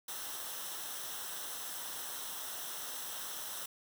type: noise with comb filter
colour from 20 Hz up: white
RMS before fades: -42 dBFS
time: 0.08-3.66 s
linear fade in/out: 5 ms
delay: 0.43 ms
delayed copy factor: -0.65
effects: none